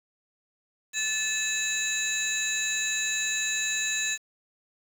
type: tone cluster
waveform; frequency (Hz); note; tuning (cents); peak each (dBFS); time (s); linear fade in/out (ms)
sine; 1744 / 2604 / 3916 / 6690 / 7210; A6 / E7 / B7 / G#8 / A8; -16 / -22 / -15 / +12 / +41; -31; 0.93-4.18; 50
effects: tanh soft clip ceiling -20 dBFS + 8-bit